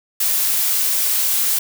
blue noise, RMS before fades -18 dBFS, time 0.2-1.59 s, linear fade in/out 5 ms, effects none

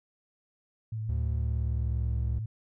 sine tone with vibrato, 109.8 Hz, A2, 3 cents flat, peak -31 dBFS, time 0.92-2.46 s, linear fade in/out 5 ms, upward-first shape sine, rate 8 Hz, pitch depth 19 cents each way
triangle tone with pitch glide, 74.4 to 67.44 Hz, D2 to C#2, +23 to -47 cents, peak -26 dBFS, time 1.09-2.39 s, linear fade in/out 5 ms, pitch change -170 cents, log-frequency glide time 1.26-2.07 s
effects none

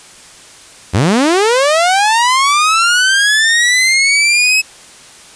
sawtooth linear sweep, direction up, 78.4 to 2585 Hz, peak -5 dBFS, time 0.93-4.62 s, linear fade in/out 20 ms, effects white hiss -38 dBFS RMS until 5.35 s + resampled to 22050 Hz

